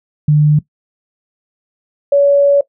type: tone pair in turn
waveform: sine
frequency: 149.9 / 565.9 Hz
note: D3 / C#5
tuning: +36 / +36 cents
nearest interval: octave + major seventh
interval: 2300 cents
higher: second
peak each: -6 dBFS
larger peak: neither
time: 0.28-0.59 / 2.12-2.61 s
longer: second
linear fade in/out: 5 ms
effects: noise-tail reverb RT60 0.1 s tail -18 dB re dry